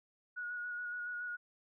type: tone with vibrato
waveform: sine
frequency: 1453 Hz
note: F#6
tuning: 32 cents flat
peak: -38 dBFS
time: 0.36-1.37 s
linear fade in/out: 20 ms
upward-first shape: square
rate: 7.1 Hz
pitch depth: 16 cents each way
effects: none